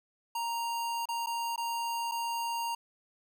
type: tone with dropouts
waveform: square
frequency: 932.3 Hz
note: A#5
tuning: in tune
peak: -32 dBFS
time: 0.35-2.75 s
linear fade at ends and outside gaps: 5 ms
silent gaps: 1.056-1.087 / 1.262-1.269 / 1.561-1.577 / 2.114-2.118 s
effects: none